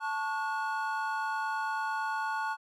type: chord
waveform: triangle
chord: F# minor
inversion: first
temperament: equal with one note detuned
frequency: 880 / 1108.7 / 1450.4 Hz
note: A5 / C#6 / F#6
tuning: 0 / 0 / -35 cents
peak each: -31 / -36 / -33 dBFS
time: 0-2.57 s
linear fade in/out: 50 ms
effects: none